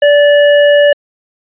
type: tone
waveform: square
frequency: 581 Hz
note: D5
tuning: 19 cents flat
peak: -5 dBFS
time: 0.02-0.93 s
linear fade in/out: 5 ms
effects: resampled to 8000 Hz